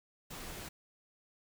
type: noise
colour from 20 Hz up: pink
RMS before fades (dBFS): -45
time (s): 0.3-0.69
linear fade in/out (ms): 10
effects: none